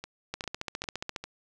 two click trains, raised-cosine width 0.2 ms, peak -21 / -16 dBFS, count 4 / 13, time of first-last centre 0.04-1.24 / 0.34-1.162 s, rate 2.5 / 14.6 Hz, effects none

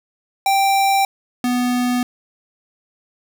square tone pair in turn, 784 / 246.9 Hz, G5 / B3, 0 / 0 cents, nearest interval octave + minor sixth, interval 2000 cents, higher first, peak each -14 / -17 dBFS, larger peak first, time 0.46-1.05 / 1.44-2.03 s, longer neither, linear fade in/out 2 ms, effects none

